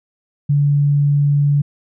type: tone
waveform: sine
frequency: 143.9 Hz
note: D3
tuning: 35 cents flat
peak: -11 dBFS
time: 0.49-1.62 s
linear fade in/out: 10 ms
effects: none